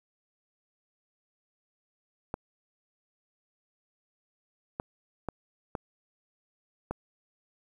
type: clicks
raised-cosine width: 1 ms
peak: -18 dBFS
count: 5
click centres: 2.341 / 4.799 / 5.287 / 5.752 / 6.91 s
effects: 9-bit